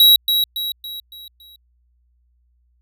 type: tone with echo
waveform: square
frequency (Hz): 3867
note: B7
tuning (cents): -37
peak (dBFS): -8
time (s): 0-0.16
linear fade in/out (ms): 2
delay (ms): 280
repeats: 5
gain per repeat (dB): -7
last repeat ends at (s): 1.56
effects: added 60 Hz sine -58 dBFS peak until 2.81 s